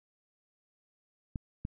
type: clicks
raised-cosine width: 5 ms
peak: -23 dBFS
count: 2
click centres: 1.358 / 1.651 s
effects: none